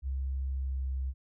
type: tone with pitch glide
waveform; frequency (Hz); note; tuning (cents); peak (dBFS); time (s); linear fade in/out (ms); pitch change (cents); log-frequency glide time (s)
sine; 66.7 to 65.93; C2 to C2; +34 to +14; -30; 0.02-1.14; 50; -20; 0.52-0.86
effects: none